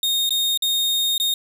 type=tone with dropouts; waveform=40% pulse; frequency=3700 Hz; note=A#7; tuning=14 cents flat; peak=-17 dBFS; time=0.03-1.34 s; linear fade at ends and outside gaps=2 ms; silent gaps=0.293-0.306 / 0.575-0.622 / 1.18-1.199 s; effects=none